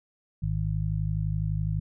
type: harmonic tone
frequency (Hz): 51.91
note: G#1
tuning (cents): 0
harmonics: 1 / 2 / 3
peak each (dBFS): -31 / -29 / -29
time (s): 0.42-1.8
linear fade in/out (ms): 10
effects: none